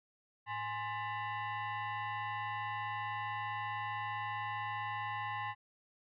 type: tone with frequency modulation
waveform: sine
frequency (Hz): 107.7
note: A2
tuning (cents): -37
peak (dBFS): -36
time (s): 0.46-5.55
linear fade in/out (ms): 50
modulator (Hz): 940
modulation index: 2
effects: none